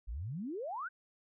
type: exponential sweep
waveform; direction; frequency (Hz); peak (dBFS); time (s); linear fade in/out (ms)
sine; up; 47.43 to 1600; -37; 0.07-0.89; 20
effects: none